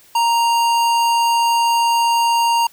sine tone with hard clipping, 932.3 Hz, A#5, in tune, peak -15 dBFS, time 0.15-2.67 s, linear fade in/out 5 ms, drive 18 dB, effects white hiss -49 dBFS RMS until 2.72 s

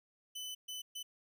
sawtooth tone bursts at uneven times, 3011 Hz, F#7, 30 cents sharp, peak -38 dBFS, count 3, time 0.35-0.55 / 0.68-0.82 / 0.95-1.03 s, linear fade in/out 10 ms, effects none

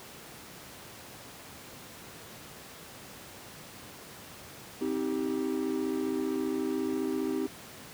triangle chord, C minor, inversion none, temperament equal with one note detuned, 261.6 / 316.4 / 392 Hz, C4 / Eb4 / G4, 0 / +29 / 0 cents, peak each -31 dBFS, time 4.81-7.47 s, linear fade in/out 5 ms, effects pink hiss -47 dBFS RMS until 7.93 s + high-pass 100 Hz 12 dB/octave

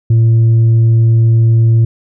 triangle tone with tanh clipping, 114 Hz, A#2, 38 cents flat, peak -6 dBFS, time 0.1-1.85 s, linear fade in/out 5 ms, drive 7 dB, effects none

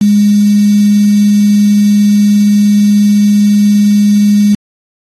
sine tone with quantisation, 206 Hz, G#3, 14 cents flat, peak -4 dBFS, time 0.01-4.55 s, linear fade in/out 5 ms, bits 4, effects AAC 32 kbps

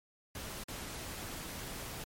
pink noise with dropouts, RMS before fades -43 dBFS, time 0.35-2.04 s, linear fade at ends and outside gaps 2 ms, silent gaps 0.637-0.683 s, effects MP3 64 kbps

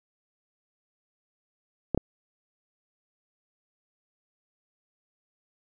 clicks, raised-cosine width 2 ms, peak -11 dBFS, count 2, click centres 1.947 / 1.976 s, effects none

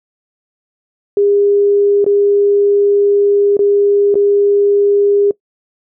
sine tone with dropouts, 405.2 Hz, G#4, 43 cents flat, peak -8 dBFS, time 1.17-5.31 s, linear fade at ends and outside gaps 2 ms, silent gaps 2.044-2.063 / 3.569-3.591 / 4.143-4.154 s, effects noise-tail reverb RT60 0.1 s tail -21 dB re dry

